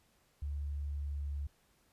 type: tone with pitch glide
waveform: sine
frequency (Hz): 72 to 71.54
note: D2 to D2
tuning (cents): -34 to -45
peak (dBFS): -35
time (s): 0.42-1.47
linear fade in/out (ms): 5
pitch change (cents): -11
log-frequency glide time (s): 0.89-1.31
effects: pink hiss -71 dBFS RMS until 1.92 s + resampled to 32000 Hz

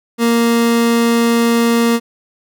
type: tone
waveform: 30% pulse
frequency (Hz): 233.1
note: A#3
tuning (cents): 0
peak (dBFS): -8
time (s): 0.18-2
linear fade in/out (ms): 50
effects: none

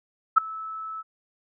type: tone with ADSR envelope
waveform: sine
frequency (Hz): 1306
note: E6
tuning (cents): -17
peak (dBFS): -9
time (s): 0.36-1.03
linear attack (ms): 19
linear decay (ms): 6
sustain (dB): -23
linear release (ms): 30
effects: none

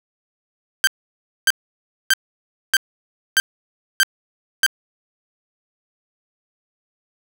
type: tone bursts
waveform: sawtooth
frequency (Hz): 1568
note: G6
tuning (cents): 0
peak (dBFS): -8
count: 7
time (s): 0.84-4.664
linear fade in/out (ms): 0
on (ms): 32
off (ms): 600
effects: none

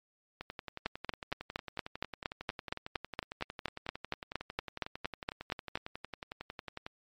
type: two click trains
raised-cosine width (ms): 0.3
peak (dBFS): -16 / -24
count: 22 / 72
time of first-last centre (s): 0.86-5.755 / 0.41-6.865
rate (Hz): 4.29 / 11
effects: MP3 64 kbps

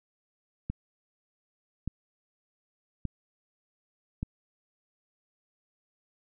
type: click train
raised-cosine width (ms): 5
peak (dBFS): -19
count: 4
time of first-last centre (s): 0.7-4.229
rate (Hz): 0.85
effects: none

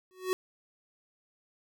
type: tone with exponential growth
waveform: square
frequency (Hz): 371.3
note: F#4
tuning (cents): +6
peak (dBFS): -24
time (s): 0.11-0.33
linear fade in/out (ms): 0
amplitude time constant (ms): 47
effects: none

